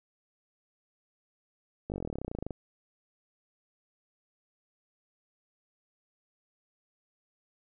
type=slowing click train; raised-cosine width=2 ms; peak=-22 dBFS; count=22; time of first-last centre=1.9-2.507 s; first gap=19 ms; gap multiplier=1.04; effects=none